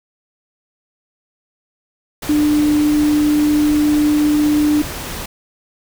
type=tone in noise; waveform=sine; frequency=298.5 Hz; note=D4; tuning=28 cents sharp; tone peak=-11 dBFS; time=2.29-4.82 s; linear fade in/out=5 ms; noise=pink; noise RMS=-27 dBFS; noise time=2.22-5.26 s; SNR=+13 dB; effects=none